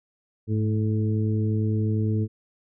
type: harmonic tone with a mistuned harmonic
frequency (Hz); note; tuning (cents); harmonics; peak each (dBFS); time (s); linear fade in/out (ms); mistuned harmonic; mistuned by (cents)
108.6; A2; -22; 1 / 2 / 3 / 4; -22 / -28 / -32 / -34; 0.47-2.28; 50; 1; -42
effects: none